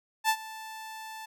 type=tone with ADSR envelope; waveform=sawtooth; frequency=880 Hz; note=A5; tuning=in tune; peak=-17 dBFS; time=0.24-1.26 s; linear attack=50 ms; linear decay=68 ms; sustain=-19 dB; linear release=11 ms; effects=none